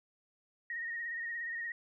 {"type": "tone with vibrato", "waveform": "sine", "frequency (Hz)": 1864.7, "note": "A#6", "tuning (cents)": 0, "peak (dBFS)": -36, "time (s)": [0.7, 1.72], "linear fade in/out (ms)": 2, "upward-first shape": "sine", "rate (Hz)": 17, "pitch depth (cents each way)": 37, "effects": []}